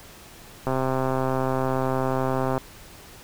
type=click train; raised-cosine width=1 ms; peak=-11 dBFS; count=251; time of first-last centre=0.67-2.578 s; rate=131 Hz; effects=pink hiss -46 dBFS RMS until 3.23 s